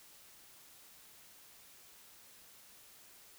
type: silence
effects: white hiss -59 dBFS RMS until 3.38 s